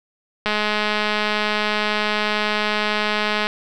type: click train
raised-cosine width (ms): 0.3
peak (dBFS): -5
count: 636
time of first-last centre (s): 0.46-3.469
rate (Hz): 211
effects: none